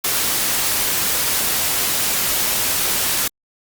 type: noise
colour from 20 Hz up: white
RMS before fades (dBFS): -19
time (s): 0.04-3.28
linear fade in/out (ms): 5
effects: Opus 48 kbps